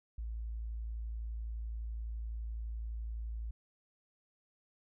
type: tone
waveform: sine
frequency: 55.9 Hz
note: A1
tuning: 28 cents sharp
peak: -37 dBFS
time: 0.18-3.51 s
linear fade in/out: 5 ms
effects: none